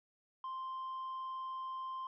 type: tone with tanh clipping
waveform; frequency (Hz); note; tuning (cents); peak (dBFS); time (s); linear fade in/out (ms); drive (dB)
sine; 1046.5; C6; 0; -40; 0.44-2.07; 2; 2
effects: none